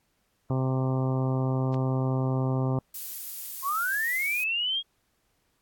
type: harmonic tone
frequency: 130.81 Hz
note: C3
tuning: in tune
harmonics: 1 / 2 / 3 / 4 / 5 / 6 / 7 / 8 / 9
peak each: -25 / -31 / -35 / -37 / -39 / -41 / -42 / -43 / -44 dBFS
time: 0.5-2.79 s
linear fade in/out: 2 ms
type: click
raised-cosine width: 0.2 ms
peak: -27 dBFS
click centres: 1.743 s
type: noise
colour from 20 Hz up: violet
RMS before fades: -36 dBFS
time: 2.94-4.44 s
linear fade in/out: 5 ms
type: linear sweep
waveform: sine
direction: up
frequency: 1031 to 3300 Hz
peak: -25 dBFS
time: 3.62-4.83 s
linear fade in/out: 50 ms
effects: pink hiss -72 dBFS RMS until 5.61 s + AAC 64 kbps